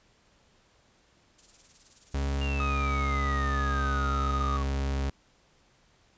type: noise with tremolo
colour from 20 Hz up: violet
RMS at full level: -45 dBFS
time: 1.38-2.47 s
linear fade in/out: 10 ms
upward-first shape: sine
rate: 19 Hz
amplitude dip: 70%
type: tone with pitch glide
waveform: 40% pulse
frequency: 69.3 to 68.42 Hz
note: C#2 to C#2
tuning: 0 to -22 cents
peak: -26 dBFS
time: 2.14-5.1 s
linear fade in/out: 5 ms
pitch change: -22 cents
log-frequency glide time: 2.56-3.58 s
type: exponential sweep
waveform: sine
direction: down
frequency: 2828 to 1108.7 Hz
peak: -35 dBFS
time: 2.41-4.63 s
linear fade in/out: 5 ms
type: tone with vibrato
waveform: triangle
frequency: 1244.5 Hz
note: D#6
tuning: in tune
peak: -29 dBFS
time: 2.6-4.57 s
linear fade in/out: 0 ms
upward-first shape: triangle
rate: 0.86 Hz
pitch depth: 14 cents each way
effects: pink hiss -64 dBFS RMS until 6.17 s + resampled to 16000 Hz